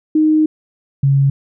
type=tone pair in turn; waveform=sine; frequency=310 / 138.09 Hz; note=D#4 / C#3; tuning=-6 / -6 cents; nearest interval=octave + major second; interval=1400 cents; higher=first; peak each=-9 dBFS; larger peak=neither; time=0.15-0.46 / 1.03-1.3 s; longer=first; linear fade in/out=5 ms; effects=none